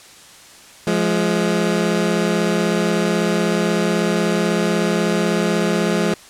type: tone pair together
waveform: 20% pulse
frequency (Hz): 174.61 / 210.8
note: F3 / G#3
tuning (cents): 0 / +26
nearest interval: minor third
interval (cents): 326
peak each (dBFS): -14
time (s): 0.87-6.14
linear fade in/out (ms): 2
effects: white hiss -43 dBFS RMS until 6.29 s + low-pass 9000 Hz 12 dB/octave